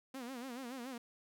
sawtooth tone with vibrato, 251.9 Hz, B3, 34 cents sharp, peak -39 dBFS, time 0.14-0.98 s, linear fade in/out 5 ms, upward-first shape sine, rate 7 Hz, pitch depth 130 cents each way, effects none

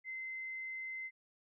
sine tone, 2065 Hz, C7, 23 cents flat, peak -40 dBFS, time 0.04-1.11 s, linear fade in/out 50 ms, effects none

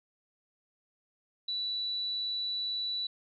sine tone, 3951 Hz, B7, in tune, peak -31 dBFS, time 1.48-3.07 s, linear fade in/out 5 ms, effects none

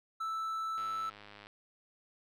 triangle tone, 1318.5 Hz, E6, in tune, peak -32 dBFS, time 0.2-1.1 s, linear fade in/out 10 ms
click train, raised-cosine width 0.3 ms, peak -35 dBFS, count 72, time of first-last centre 0.78-1.469 s, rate 103 Hz
effects none

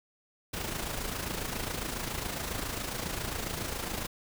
pink noise with amplitude modulation, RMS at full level -33 dBFS, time 0.53-4.07 s, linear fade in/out 10 ms, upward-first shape sine, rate 27.3 Hz, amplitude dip 55%, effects none

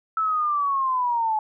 sine linear sweep, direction down, 1318.5 to 852 Hz, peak -20 dBFS, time 0.17-1.39 s, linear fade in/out 2 ms, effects none

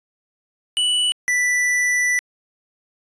square tone pair in turn, 2960 / 1975.6 Hz, F#7 / B6, 0 / 0 cents, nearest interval perfect fifth, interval 700 cents, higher first, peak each -17 dBFS, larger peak neither, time 0.77-1.12 / 1.28-2.19 s, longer second, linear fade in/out 0 ms, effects resampled to 22050 Hz

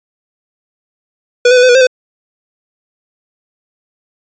square tone with pitch steps, 488.4 / 505 / 493.7 / 509 / 485.9 / 526 / 507 Hz, B4 / B4 / B4 / C5 / B4 / C5 / B4, -19 / +39 / -1 / -48 / -28 / +9 / +45 cents, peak -5 dBFS, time 1.45-1.87 s, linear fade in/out 5 ms, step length 60 ms, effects resampled to 16000 Hz

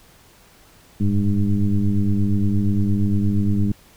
sine tone with frequency modulation, 103.8 Hz, G#2, in tune, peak -15 dBFS, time 1-3.72 s, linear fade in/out 5 ms, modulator 99.5 Hz, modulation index 1.5, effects pink hiss -51 dBFS RMS until 3.96 s

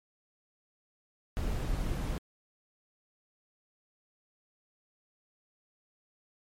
brown noise, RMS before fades -32 dBFS, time 1.37-2.18 s, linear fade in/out 0 ms, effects MP3 64 kbps

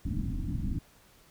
pink low-pass noise, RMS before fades -32 dBFS, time 0.05-0.79 s, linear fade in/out 2 ms, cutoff 310 Hz, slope 96 dB/octave, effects pink hiss -60 dBFS RMS until 1.3 s

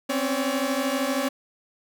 sawtooth tone cluster, 258.4 / 271.2 / 568 Hz, C4 / C#4 / C#5, -21 / -38 / +42 cents, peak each -24 dBFS, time 0.09-1.29 s, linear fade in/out 10 ms, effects none

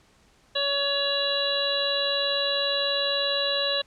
harmonic tone, 563 Hz, C#5, 27 cents sharp, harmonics 1 / 2 / 3 / 5 / 6 / 7, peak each -28 / -36 / -33 / -31 / -34 / -26 dBFS, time 0.55-3.82 s, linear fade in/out 10 ms, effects pink hiss -60 dBFS RMS until 3.86 s + low-pass 8000 Hz 12 dB/octave

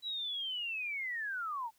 sine linear sweep, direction down, 3951 to 859 Hz, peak -35 dBFS, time 0.02-1.71 s, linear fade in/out 50 ms, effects white hiss -71 dBFS RMS until 1.78 s

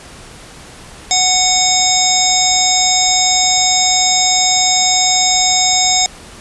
harmonic tone, 740 Hz, F#5, in tune, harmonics 1 / 3 / 5 / 7 / 9 / 10, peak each -17 / -21 / -17 / -17 / -17 / -16 dBFS, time 1.11-6.06 s, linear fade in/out 0 ms, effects pink hiss -36 dBFS RMS until 6.4 s + resampled to 24000 Hz

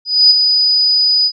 sine tone with ADSR envelope, 4965 Hz, D#8, 5 cents flat, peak -3 dBFS, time 0.05-1.32 s, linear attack 250 ms, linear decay 26 ms, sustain -6 dB, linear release 63 ms, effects none

